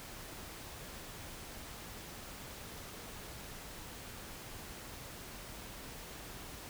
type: silence
effects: pink hiss -48 dBFS RMS until 6.69 s